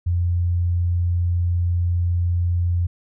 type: tone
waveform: sine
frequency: 87.31 Hz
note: F2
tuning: in tune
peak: -17 dBFS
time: 0.06-2.87 s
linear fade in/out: 10 ms
effects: none